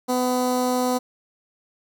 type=tone with notch filter; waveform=15% pulse; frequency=251 Hz; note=B3; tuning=28 cents sharp; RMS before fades=-22 dBFS; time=0.08-0.99 s; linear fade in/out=20 ms; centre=2500 Hz; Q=0.96; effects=none

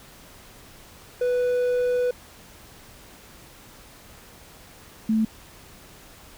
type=tone pair in turn; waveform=triangle / sine; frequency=493.9 / 220 Hz; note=B4 / A3; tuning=0 / 0 cents; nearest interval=octave + major second; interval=1400 cents; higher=first; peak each=-18 dBFS; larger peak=neither; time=1.21-2.11 / 5.09-5.25 s; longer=first; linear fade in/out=5 ms; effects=pink hiss -48 dBFS RMS until 6.37 s

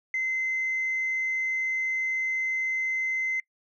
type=tone; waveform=sine; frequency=2062 Hz; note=C7; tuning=26 cents flat; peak=-24 dBFS; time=0.14-3.4 s; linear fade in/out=2 ms; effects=noise-tail reverb RT60 0.1 s tail -25 dB re dry + tanh soft clip ceiling -21 dBFS

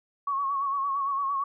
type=tone with vibrato; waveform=sine; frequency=1108.7 Hz; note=C#6; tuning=in tune; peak=-25 dBFS; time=0.27-1.44 s; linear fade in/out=5 ms; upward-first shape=sine; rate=8.8 Hz; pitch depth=50 cents each way; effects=none

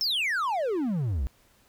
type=exponential sweep; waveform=triangle; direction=down; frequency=5510 to 56.2 Hz; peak=-23 dBFS; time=0.01-1.27 s; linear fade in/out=0 ms; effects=pink hiss -62 dBFS RMS until 1.68 s

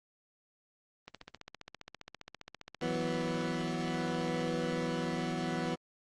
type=click train; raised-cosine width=0.2 ms; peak=-27 dBFS; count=52; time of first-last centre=1.08-4.48 s; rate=15 Hz
type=chord; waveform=20% pulse; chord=E suspended second; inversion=none; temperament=equal; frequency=164.81 / 185 / 246.9 Hz; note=E3 / F#3 / B3; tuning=0 / 0 / 0 cents; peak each=-31 / -34 / -31 dBFS; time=2.81-5.76 s; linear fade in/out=20 ms
effects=low-pass 6000 Hz 12 dB/octave + Opus 24 kbps

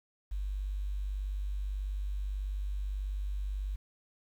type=tone; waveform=sine; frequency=49.17 Hz; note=G1; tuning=6 cents sharp; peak=-32 dBFS; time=0.31-3.76 s; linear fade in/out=10 ms; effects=10-bit

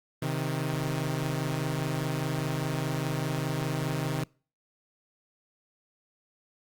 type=tone pair together; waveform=sawtooth; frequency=131.9 / 156.84 Hz; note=C3 / D#3; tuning=+14 / +14 cents; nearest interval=minor third; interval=300 cents; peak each=-27 dBFS; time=0.22-4.24 s; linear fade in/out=5 ms; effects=noise-tail reverb RT60 0.4 s tail -26 dB re dry + Opus 32 kbps

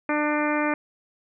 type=harmonic tone; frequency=298.6 Hz; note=D4; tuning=29 cents sharp; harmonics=1 / 2 / 3 / 4 / 5 / 6 / 7 / 8; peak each=-25 / -28 / -30 / -31 / -32 / -33 / -33 / -34 dBFS; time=0.09-0.74 s; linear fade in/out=2 ms; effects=none

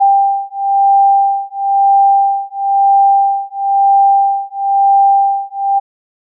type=beating tone pair; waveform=sine; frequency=791 / 792 Hz; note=G5 / G5; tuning=+15 / +18 cents; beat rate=1 Hz; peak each=-11 dBFS; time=0-5.8 s; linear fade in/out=20 ms; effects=none

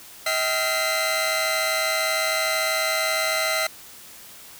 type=tone cluster; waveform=sawtooth; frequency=638 / 774 / 1384 / 2057 / 4021 Hz; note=D#5 / G5 / F6 / C7 / B7; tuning=+43 / -22 / -16 / -30 / +30 cents; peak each=-22 / -29 / -26 / -22 / -28 dBFS; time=0.26-3.67 s; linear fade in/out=5 ms; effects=white hiss -44 dBFS RMS until 4.59 s

